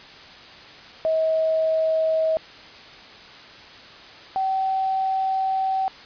sine tone pair in turn, 639 / 765.9 Hz, D#5 / G5, +46 / -40 cents, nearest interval minor third, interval 314 cents, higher second, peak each -18 / -20 dBFS, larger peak first, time 1.05-2.37 / 4.36-5.88 s, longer second, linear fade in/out 0 ms, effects white hiss -43 dBFS RMS until 6.05 s + resampled to 11025 Hz

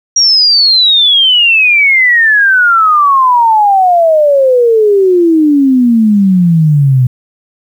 sine exponential sweep, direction down, 5720 to 123.47 Hz, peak -4 dBFS, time 0.16-7.07 s, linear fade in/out 5 ms, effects 7-bit

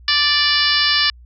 harmonic tone, 586 Hz, D5, 4 cents flat, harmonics 2 / 3 / 4 / 5 / 6 / 7 / 8 / 9, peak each -25 / -20 / -25 / -21 / -23 / -22 / -20 / -21 dBFS, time 0.08-1.1 s, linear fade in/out 2 ms, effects added 60 Hz sine -40 dBFS peak until 1.25 s

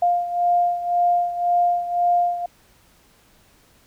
sine beating tone pair, 702 / 703.9 Hz, F5 / F5, +9 / +13 cents, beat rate 1.9 Hz, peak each -18 / -23 dBFS, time 0.02-2.46 s, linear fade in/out 5 ms, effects pink hiss -56 dBFS RMS until 3.86 s

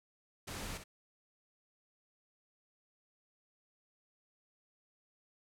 pink noise with echo, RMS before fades -43 dBFS, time 0.47-0.78 s, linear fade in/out 10 ms, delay 60 ms, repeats 1, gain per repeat -8 dB, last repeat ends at 0.84 s, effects low-pass 12000 Hz 12 dB/octave

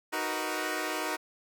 10% pulse chord, B major seventh, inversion first, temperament equal, 311.1 / 370 / 466.2 / 493.9 Hz, D#4 / F#4 / A#4 / B4, 0 / 0 / 0 / 0 cents, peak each -26 / -27 / -30 / -31 dBFS, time 0.12-1.17 s, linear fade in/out 20 ms, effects none

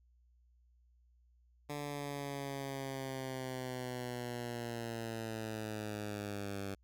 10% pulse linear sweep, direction down, 146.5 to 97.9 Hz, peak -31 dBFS, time 1.69-6.75 s, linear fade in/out 10 ms, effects added 60 Hz sine -65 dBFS peak until 6.83 s

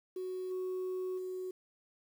sine tone with level steps, 370 Hz, F#4, in tune, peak -35 / -32 / -36 dBFS, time 0.16-1.51 s, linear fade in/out 5 ms, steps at 0.5 / 1.17 s, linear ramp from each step 20 ms, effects tanh soft clip ceiling -33 dBFS + 10-bit

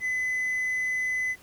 sine tone with hard clipping, 2015 Hz, B6, 34 cents sharp, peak -26 dBFS, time 0-1.36 s, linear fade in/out 50 ms, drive 2 dB, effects pink hiss -54 dBFS RMS until 1.42 s

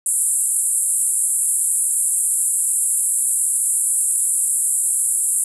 white band-pass noise, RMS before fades -19 dBFS, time 0.06-5.44 s, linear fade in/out 2 ms, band 7800 to 11000 Hz, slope 96 dB/octave, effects none

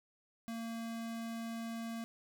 square tone, 228.7 Hz, A#3, 33 cents flat, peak -40 dBFS, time 0.48-2.04 s, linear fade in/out 0 ms, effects none

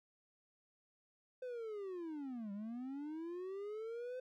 triangle linear two-way sweep, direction down then up, 514 to 196 to 514 Hz, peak -40 dBFS, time 1.42-4.2 s, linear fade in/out 5 ms, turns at 2.52 s, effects none

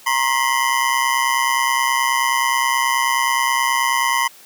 25% pulse ring-modulated tone, 1005 Hz, B5, 30 cents sharp, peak -9 dBFS, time 0.06-4.28 s, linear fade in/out 10 ms, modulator 64.7 Hz, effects white hiss -45 dBFS RMS until 4.45 s + high-pass 150 Hz 12 dB/octave

